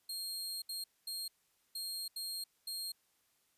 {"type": "tone bursts at uneven times", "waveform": "sawtooth", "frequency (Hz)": 4229, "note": "C8", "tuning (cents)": 18, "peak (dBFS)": -36, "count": 6, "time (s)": [[0.09, 0.62], [0.69, 0.84], [1.07, 1.28], [1.75, 2.08], [2.16, 2.44], [2.67, 2.92]], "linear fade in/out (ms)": 5, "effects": ["white hiss -75 dBFS RMS until 3.57 s", "resampled to 32000 Hz"]}